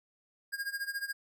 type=tone with tremolo; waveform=square; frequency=1622 Hz; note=G#6; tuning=41 cents flat; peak=-32 dBFS; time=0.52-1.13 s; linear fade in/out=20 ms; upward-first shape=sine; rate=14 Hz; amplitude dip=85%; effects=none